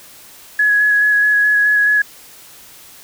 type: tone with vibrato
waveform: sine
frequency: 1682 Hz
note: G#6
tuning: 22 cents sharp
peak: -10 dBFS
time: 0.59-2.02 s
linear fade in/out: 5 ms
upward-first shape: square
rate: 4.7 Hz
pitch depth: 13 cents each way
effects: white hiss -41 dBFS RMS until 3.03 s